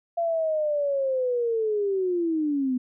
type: linear sweep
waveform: sine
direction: down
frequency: 685 to 246.9 Hz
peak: -22 dBFS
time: 0.17-2.78 s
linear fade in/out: 10 ms
effects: none